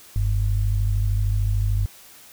sine tone pair together, 47.12 / 100.4 Hz, F#1 / G2, +32 / +42 cents, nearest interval octave + minor second, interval 1310 cents, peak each -21 / -21 dBFS, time 0.16-1.86 s, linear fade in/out 0 ms, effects white hiss -47 dBFS RMS until 2.32 s

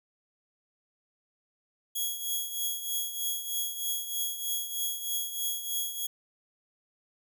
5% pulse tone with tremolo, 3322 Hz, G#7, in tune, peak -19 dBFS, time 1.95-6.07 s, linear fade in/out 10 ms, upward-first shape triangle, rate 3.2 Hz, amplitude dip 70%, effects none

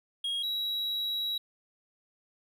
triangle tone pair in turn, 3277 / 3877 Hz, G#7 / B7, -24 / -33 cents, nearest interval minor third, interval 291 cents, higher second, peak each -28 dBFS, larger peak neither, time 0.24-0.43 / 0.43-1.38 s, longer second, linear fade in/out 5 ms, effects none

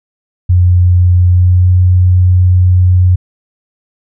sine tone with pitch glide, 89.4 to 90.81 Hz, F2 to F#2, +41 to -32 cents, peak -4 dBFS, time 0.49-3.16 s, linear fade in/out 10 ms, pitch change +27 cents, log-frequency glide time 1.25-1.72 s, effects none

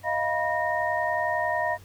sine tone cluster, 626 / 697 / 968 / 1849 Hz, D#5 / F5 / B5 / A#6, +10 / -4 / -35 / -15 cents, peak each -29 dBFS, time 0.03-1.78 s, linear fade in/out 50 ms, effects added 97 Hz sine -49 dBFS peak until 1.84 s + pink hiss -54 dBFS RMS until 1.84 s

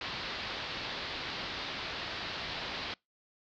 white low-pass noise, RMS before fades -39 dBFS, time 0.01-2.94 s, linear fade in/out 2 ms, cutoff 4600 Hz, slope 48 dB/octave, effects noise-tail reverb RT60 0.2 s tail -26 dB re dry

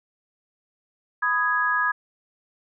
sine chord, G# minor, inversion first, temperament just, 996.7 / 1245.9 / 1661.2 Hz, B5 / D#6 / G#6, +16 / +2 / 0 cents, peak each -27 / -25 / -22 dBFS, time 1.22-1.92 s, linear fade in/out 10 ms, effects none

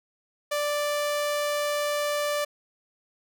sawtooth tone, 587.3 Hz, D5, in tune, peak -21 dBFS, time 0.51-2.45 s, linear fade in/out 10 ms, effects none

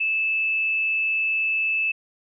sine tone with amplitude modulation, 2624 Hz, E7, 9 cents flat, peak -19 dBFS, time 0-1.92 s, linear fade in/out 10 ms, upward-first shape sine, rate 201 Hz, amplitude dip 25%, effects none

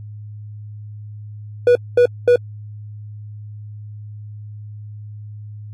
triangle tone bursts, 487.3 Hz, B4, 23 cents flat, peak -6 dBFS, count 3, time 1.67-2.359 s, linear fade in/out 2 ms, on 83 ms, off 220 ms, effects added 105 Hz sine -31 dBFS peak until 5.73 s + AAC 48 kbps

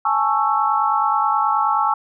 sine chord, A major seventh, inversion third, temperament equal with one note detuned, 830.6 / 880 / 1108.7 / 1325.4 Hz, G#5 / A5 / C#6 / E6, 0 / 0 / 0 / +9 cents, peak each -21 dBFS, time 0.05-1.94 s, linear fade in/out 5 ms, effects none

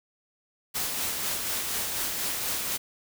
white noise with tremolo, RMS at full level -29 dBFS, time 0.74-2.78 s, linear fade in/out 20 ms, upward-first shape sine, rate 4.1 Hz, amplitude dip 30%, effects none

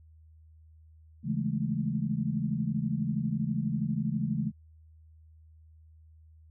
sine chord, A major seventh, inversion first, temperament equal, 138.59 / 164.81 / 207.7 / 220 Hz, C#3 / E3 / G#3 / A3, 0 / 0 / 0 / 0 cents, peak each -33 dBFS, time 1.23-4.52 s, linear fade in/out 50 ms, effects added 79 Hz sine -53 dBFS peak until 6.5 s

